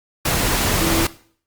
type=tone in noise; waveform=sine; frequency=329.6 Hz; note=E4; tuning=in tune; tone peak=-21 dBFS; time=0.81-1.05 s; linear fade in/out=5 ms; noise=pink; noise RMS=-19 dBFS; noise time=0.25-1.07 s; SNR=-5 dB; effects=noise-tail reverb RT60 0.5 s tail -18 dB re dry + Opus 48 kbps